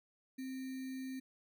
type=tone with sample-and-hold; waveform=sine; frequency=261.7 Hz; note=C4; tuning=in tune; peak=-40 dBFS; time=0.38-1.2 s; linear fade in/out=10 ms; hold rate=2100 Hz; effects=none